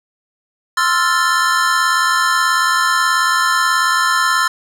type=chord; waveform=square; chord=F major seventh; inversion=second; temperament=equal; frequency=1046.5 / 1318.5 / 1396.9 / 1760 Hz; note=C6 / E6 / F6 / A6; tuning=0 / 0 / 0 / 0 cents; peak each=-19 dBFS; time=0.77-4.48 s; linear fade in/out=5 ms; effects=low-pass 10000 Hz 12 dB/octave + 8-bit